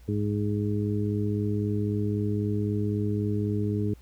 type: harmonic tone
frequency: 103.83 Hz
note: G#2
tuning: in tune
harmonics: 1 / 2 / 3 / 4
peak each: -27 / -30 / -32 / -33 dBFS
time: 0.08-3.94 s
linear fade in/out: 5 ms
effects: added 60 Hz sine -48 dBFS peak until 4.01 s + pink hiss -61 dBFS RMS until 4.01 s